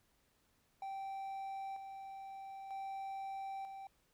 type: tone with tremolo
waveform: triangle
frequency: 779 Hz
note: G5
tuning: 11 cents flat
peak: -39 dBFS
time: 0.82-3.87 s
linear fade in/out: 2 ms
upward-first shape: square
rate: 0.53 Hz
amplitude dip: 45%
effects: pink hiss -75 dBFS RMS until 4.13 s